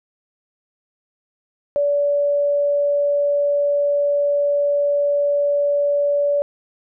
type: tone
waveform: sine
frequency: 575 Hz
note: D5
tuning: 37 cents flat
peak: -15 dBFS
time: 1.76-6.42 s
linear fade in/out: 0 ms
effects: none